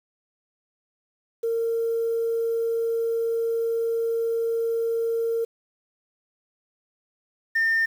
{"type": "tone pair in turn", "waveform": "sine", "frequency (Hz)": [459.1, 1810.1], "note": ["A#4", "A6"], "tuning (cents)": [-26, 49], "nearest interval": "2 octaves", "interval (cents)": 2375, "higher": "second", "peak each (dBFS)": [-21, -17], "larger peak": "second", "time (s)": [[1.43, 5.45], [7.55, 7.86]], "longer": "first", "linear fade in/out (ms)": 10, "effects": ["tanh soft clip ceiling -17 dBFS", "8-bit"]}